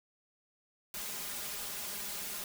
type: noise with comb filter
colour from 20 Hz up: white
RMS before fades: -40 dBFS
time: 0.94-2.44 s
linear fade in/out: 2 ms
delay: 4.9 ms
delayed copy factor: +0.8
effects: none